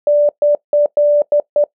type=tone bursts at uneven times; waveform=sine; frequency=587.3 Hz; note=D5; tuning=in tune; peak=-8 dBFS; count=6; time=0.07-0.29 / 0.42-0.55 / 0.73-0.86 / 0.97-1.22 / 1.32-1.4 / 1.56-1.64 s; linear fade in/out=2 ms; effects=noise-tail reverb RT60 0.1 s tail -21 dB re dry